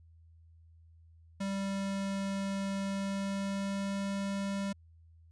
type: tone with pitch glide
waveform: square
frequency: 196 to 197.48 Hz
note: G3 to G3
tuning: 0 to +13 cents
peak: -33 dBFS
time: 1.4-4.73 s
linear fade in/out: 10 ms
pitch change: +13 cents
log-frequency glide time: 2.83-4.03 s
effects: added 82 Hz sine -56 dBFS peak until 5.31 s + resampled to 22050 Hz